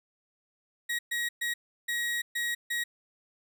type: tone bursts at uneven times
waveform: 35% pulse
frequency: 1900 Hz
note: A#6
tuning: 33 cents sharp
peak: -27 dBFS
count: 6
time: 0.89-0.99 / 1.11-1.29 / 1.41-1.54 / 1.88-2.22 / 2.35-2.55 / 2.7-2.84 s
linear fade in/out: 10 ms
effects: none